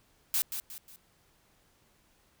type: noise with echo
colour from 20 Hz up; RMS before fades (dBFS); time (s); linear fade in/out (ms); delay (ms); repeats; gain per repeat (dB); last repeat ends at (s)
blue; -28; 0.34-0.42; 0; 180; 3; -8; 0.96
effects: pink hiss -67 dBFS RMS until 2.4 s